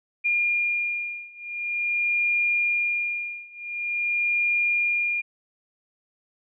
sine beating tone pair, 2413 / 2413.46 Hz, D7 / D7, +46 / +47 cents, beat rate 0.46 Hz, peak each -26 / -25 dBFS, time 0.24-5.22 s, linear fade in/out 20 ms, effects none

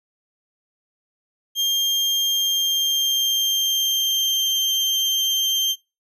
35% pulse tone with pitch glide, 3200 to 3154 Hz, G7 to G7, +35 to +10 cents, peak -16 dBFS, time 1.55-5.76 s, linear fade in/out 50 ms, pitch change -25 cents, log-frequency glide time 2.29-4.57 s, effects noise-tail reverb RT60 0.3 s tail -25 dB re dry + resampled to 32000 Hz

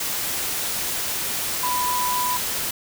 sine tone in noise, 992 Hz, B5, 7 cents sharp, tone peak -22 dBFS, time 1.63-2.37 s, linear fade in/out 5 ms, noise white, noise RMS -26 dBFS, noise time 0-2.71 s, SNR +1 dB, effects none

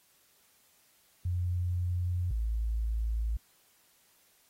sine tone pair in turn, 88.9 / 55.42 Hz, F2 / A1, +31 / +13 cents, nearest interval minor sixth, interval 818 cents, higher first, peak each -28 dBFS, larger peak neither, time 1.25-2.31 / 2.31-3.37 s, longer neither, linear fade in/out 5 ms, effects white hiss -66 dBFS RMS until 4.49 s + AAC 48 kbps

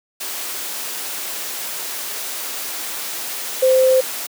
sine tone in noise, 519 Hz, C5, 14 cents flat, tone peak -10 dBFS, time 3.62-4.01 s, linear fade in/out 10 ms, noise white, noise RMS -27 dBFS, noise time 0.2-4.27 s, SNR +14 dB, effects high-pass 300 Hz 12 dB/octave

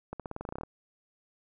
accelerating click train, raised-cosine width 1 ms, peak -23 dBFS, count 13, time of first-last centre 0.13-0.634 s, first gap 67 ms, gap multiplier 0.91, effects none

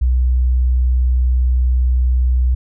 sine tone, 62.5 Hz, B1, 21 cents sharp, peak -11 dBFS, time 0.01-2.55 s, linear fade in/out 10 ms, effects none

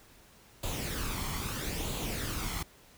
pink noise with flanger, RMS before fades -35 dBFS, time 0.63-2.63 s, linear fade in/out 5 ms, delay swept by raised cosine 0.27 to 0.94 ms, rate 0.77 Hz, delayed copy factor +0.55, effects pink hiss -58 dBFS RMS until 2.97 s

